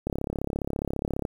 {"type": "click train", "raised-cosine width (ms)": 2, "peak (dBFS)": -15, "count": 42, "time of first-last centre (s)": [0.07, 1.252], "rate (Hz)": 34.7, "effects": ["8-bit"]}